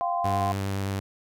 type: chord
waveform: sine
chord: F suspended second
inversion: none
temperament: equal with one note detuned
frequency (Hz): 698.5 / 784 / 1035.7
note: F5 / G5 / C6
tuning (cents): 0 / 0 / -18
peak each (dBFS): -26 / -31 / -30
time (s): 0.01-0.52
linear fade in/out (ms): 0
type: tone with vibrato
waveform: sawtooth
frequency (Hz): 98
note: G2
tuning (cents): 0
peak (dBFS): -23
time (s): 0.24-1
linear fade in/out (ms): 10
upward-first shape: sine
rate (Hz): 9.6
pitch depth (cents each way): 14
effects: none